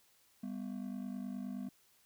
triangle ring-modulated tone, 223.4 Hz, A3, 27 cents sharp, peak -34 dBFS, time 0.43-1.69 s, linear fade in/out 5 ms, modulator 24.8 Hz, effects white hiss -69 dBFS RMS until 2.05 s

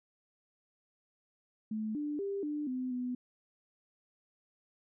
sine tone with pitch steps, 216.8 / 295.5 / 397.5 / 297.3 / 255.1 / 248.9 Hz, A3 / D4 / G4 / D4 / C4 / B3, -25 / +11 / +24 / +21 / -44 / +14 cents, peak -33 dBFS, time 1.71-3.15 s, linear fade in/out 5 ms, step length 240 ms, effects none

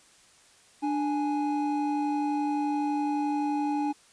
triangle tone pair together, 294.9 / 833 Hz, D4 / G#5, +7 / +5 cents, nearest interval octave + tritone, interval 1798 cents, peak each -25 / -28 dBFS, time 0.82-3.93 s, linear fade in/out 20 ms, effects white hiss -58 dBFS RMS until 4.12 s + resampled to 22050 Hz

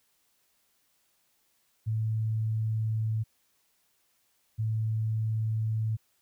sine tone pair in turn, 110.2 / 110.2 Hz, A2 / A2, +3 / +3 cents, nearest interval unison, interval 0 cents, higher neither, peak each -26 dBFS, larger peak neither, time 1.86-3.24 / 4.58-5.97 s, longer second, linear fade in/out 20 ms, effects white hiss -71 dBFS RMS until 6.21 s

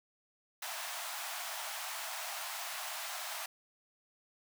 pink high-pass noise, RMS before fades -41 dBFS, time 0.62-3.46 s, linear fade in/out 5 ms, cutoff 630 Hz, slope 96 dB/octave, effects none

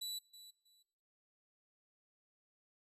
sawtooth tone with echo, 3951 Hz, B7, in tune, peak -37 dBFS, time 0.01-0.19 s, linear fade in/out 10 ms, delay 320 ms, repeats 2, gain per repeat -14 dB, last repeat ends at 0.83 s, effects noise-tail reverb RT60 1.0 s tail -24 dB re dry + resampled to 32000 Hz

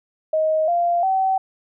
sine tone with pitch steps, 628 / 692.8 / 764.3 Hz, D#5 / F5 / G5, +16 / -14 / -44 cents, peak -16 dBFS, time 0.33-1.38 s, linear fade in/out 5 ms, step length 350 ms, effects none

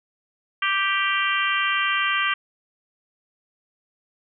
harmonic tone with a mistuned harmonic, 392 Hz, G4, in tune, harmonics 3 / 4 / 5 / 6 / 7 / 8, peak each -25 / -26 / -27 / -28 / -28 / -29 dBFS, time 0.62-2.34 s, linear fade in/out 5 ms, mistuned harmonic 7, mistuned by +15 cents, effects none

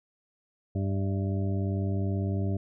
harmonic tone with a mistuned harmonic, 98 Hz, G2, in tune, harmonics 1 / 2 / 3 / 4 / 6 / 7, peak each -27 / -33 / -37 / -39 / -43 / -44 dBFS, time 0.75-2.57 s, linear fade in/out 5 ms, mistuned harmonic 7, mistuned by -39 cents, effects none

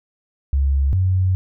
sine tone pair in turn, 68.8 / 93.04 Hz, C#2 / F#2, -12 / +10 cents, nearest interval perfect fourth, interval 522 cents, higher second, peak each -14 / -14 dBFS, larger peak neither, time 0.53-0.93 / 0.93-1.35 s, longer second, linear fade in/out 0 ms, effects none

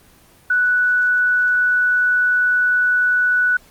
sine tone, 1480 Hz, F#6, in tune, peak -13 dBFS, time 0.5-3.57 s, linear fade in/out 5 ms, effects pink hiss -50 dBFS RMS until 3.7 s + Opus 24 kbps

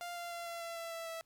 sawtooth tone with pitch steps, 698 / 692 / 686 / 680.1 / 674.2 / 668.4 / 662.6 / 656.9 Hz, F5 / F5 / F5 / F5 / E5 / E5 / E5 / E5, -1 / -16 / -31 / -46 / +39 / +24 / +9 / -6 cents, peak -37 dBFS, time 0.01-1.21 s, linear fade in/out 0 ms, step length 150 ms, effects pink hiss -75 dBFS RMS until 1.25 s

